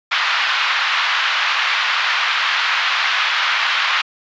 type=band-pass noise; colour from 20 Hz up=pink; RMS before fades=-18 dBFS; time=0.11-4.02 s; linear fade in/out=10 ms; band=1100 to 3800 Hz; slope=24 dB/octave; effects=resampled to 16000 Hz